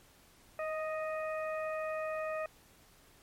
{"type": "harmonic tone with a mistuned harmonic", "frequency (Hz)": 622.3, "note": "D#5", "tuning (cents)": 0, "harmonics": [1, 2, 3, 4], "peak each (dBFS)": [-35, -41, -45, -47], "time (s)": [0.59, 2.46], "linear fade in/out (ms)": 2, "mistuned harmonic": 1, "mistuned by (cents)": 16, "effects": ["pink hiss -62 dBFS RMS until 3.22 s", "MP3 64 kbps"]}